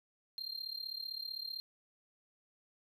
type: tone with amplitude modulation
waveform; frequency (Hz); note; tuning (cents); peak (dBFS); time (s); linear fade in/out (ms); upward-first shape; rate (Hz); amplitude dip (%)
triangle; 4186; C8; 0; -35; 0.38-1.6; 0; sine; 35.6; 85
effects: none